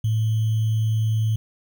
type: tone with sample-and-hold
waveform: sine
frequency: 110 Hz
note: A2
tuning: in tune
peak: -18 dBFS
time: 0.04-1.36 s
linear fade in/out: 5 ms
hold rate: 3150 Hz
effects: none

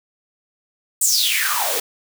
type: noise with high-pass filter sweep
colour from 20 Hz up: white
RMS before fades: -19 dBFS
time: 1.01-1.8 s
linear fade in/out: 5 ms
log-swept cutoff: 8600 to 400 Hz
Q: 7.2
effects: none

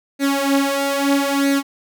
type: tone with flanger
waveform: sawtooth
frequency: 278 Hz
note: C#4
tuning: 5 cents sharp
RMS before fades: -18 dBFS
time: 0.19-1.63 s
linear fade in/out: 50 ms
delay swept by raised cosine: 0.47 to 5.77 ms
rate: 0.77 Hz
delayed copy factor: +0.75
effects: none

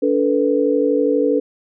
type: tone cluster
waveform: sine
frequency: 287.7 / 440.1 / 492.4 Hz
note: D4 / A4 / B4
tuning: -36 / 0 / -5 cents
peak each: -18 dBFS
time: 0.02-1.4 s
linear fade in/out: 10 ms
effects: none

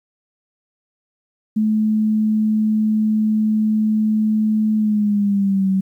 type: tone with pitch glide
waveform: sine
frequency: 215.8 to 191.15 Hz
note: A3 to G3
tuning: -33 to -43 cents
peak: -14 dBFS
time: 1.56-5.81 s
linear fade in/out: 10 ms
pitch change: -210 cents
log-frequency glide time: 4.77-5.69 s
effects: 9-bit

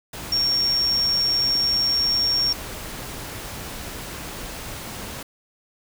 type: tone in noise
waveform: sine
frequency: 5530 Hz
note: F8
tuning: 18 cents flat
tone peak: -18 dBFS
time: 0.32-2.53 s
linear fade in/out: 5 ms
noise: pink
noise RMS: -34 dBFS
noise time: 0.13-5.23 s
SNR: +13 dB
effects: none

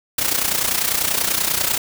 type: noise with amplitude modulation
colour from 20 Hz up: white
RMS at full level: -17 dBFS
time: 0.18-1.78 s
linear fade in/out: 5 ms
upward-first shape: sine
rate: 30.2 Hz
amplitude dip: 70%
effects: none

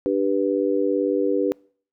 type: chord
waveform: sine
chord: G major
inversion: second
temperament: just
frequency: 294 / 392 / 490 Hz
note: D4 / G4 / B4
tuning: +2 / 0 / -14 cents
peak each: -23 dBFS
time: 0.06-1.52 s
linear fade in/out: 0 ms
effects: noise-tail reverb RT60 0.5 s tail -26 dB re dry

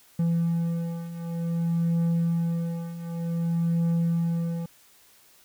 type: beating tone pair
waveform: triangle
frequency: 167.7 / 168.24 Hz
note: E3 / E3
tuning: +30 / +36 cents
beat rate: 0.54 Hz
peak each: -27 / -23 dBFS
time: 0.19-4.66 s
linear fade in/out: 5 ms
effects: white hiss -57 dBFS RMS until 5.44 s

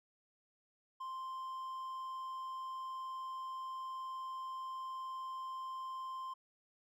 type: tone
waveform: triangle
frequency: 1046.5 Hz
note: C6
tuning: in tune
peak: -39 dBFS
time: 1-6.34 s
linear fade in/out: 10 ms
effects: none

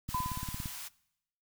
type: high-pass noise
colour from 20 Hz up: white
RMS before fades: -43 dBFS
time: 0.08-0.89 s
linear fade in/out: 20 ms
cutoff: 760 Hz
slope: 24 dB/octave
type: click train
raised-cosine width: 5 ms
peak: -26 dBFS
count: 11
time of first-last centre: 0.09-0.658 s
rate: 17.6 Hz
type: tone with exponential decay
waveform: sine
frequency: 1008 Hz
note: B5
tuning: 35 cents sharp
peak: -29 dBFS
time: 0.14-0.83 s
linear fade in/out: 5 ms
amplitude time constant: 150 ms
effects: noise-tail reverb RT60 0.8 s tail -22 dB re dry

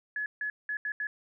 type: tone bursts at uneven times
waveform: sine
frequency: 1700 Hz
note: G#6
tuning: 40 cents sharp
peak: -30 dBFS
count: 5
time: 0.16-0.26 / 0.41-0.5 / 0.69-0.77 / 0.85-0.92 / 1-1.07 s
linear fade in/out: 2 ms
effects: none

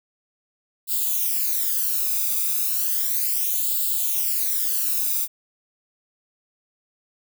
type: noise with flanger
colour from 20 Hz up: violet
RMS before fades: -23 dBFS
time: 0.87-5.28 s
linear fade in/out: 50 ms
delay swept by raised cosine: 0.25 to 0.83 ms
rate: 0.34 Hz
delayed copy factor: +0.95
effects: none

